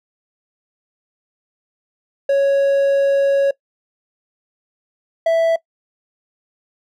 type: tone pair in turn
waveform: triangle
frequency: 554.4 / 659.3 Hz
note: C#5 / E5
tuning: 0 / 0 cents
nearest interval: minor third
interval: 300 cents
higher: second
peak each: -10 dBFS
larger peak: neither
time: 2.29-3.51 / 5.26-5.56 s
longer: first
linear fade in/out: 5 ms
effects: noise-tail reverb RT60 0.1 s tail -21 dB re dry